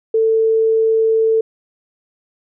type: tone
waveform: sine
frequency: 445.4 Hz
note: A4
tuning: 21 cents sharp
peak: -11 dBFS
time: 0.14-1.41 s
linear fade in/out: 5 ms
effects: none